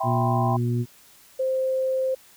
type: chord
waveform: sine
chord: C major seventh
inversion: first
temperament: equal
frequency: 659.3 / 784 / 987.8 / 1046.5 Hz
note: E5 / G5 / B5 / C6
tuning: 0 / 0 / 0 / 0 cents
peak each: -29 / -26 / -30 / -30 dBFS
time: 0-0.57 s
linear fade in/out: 10 ms
type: harmonic tone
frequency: 120.3 Hz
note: B2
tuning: 45 cents flat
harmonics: 1 / 2 / 3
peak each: -22 / -28 / -32 dBFS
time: 0.03-0.86 s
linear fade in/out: 50 ms
type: tone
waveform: sine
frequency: 523.3 Hz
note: C5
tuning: in tune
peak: -21 dBFS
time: 1.39-2.15 s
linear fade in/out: 10 ms
effects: white hiss -53 dBFS RMS until 2.36 s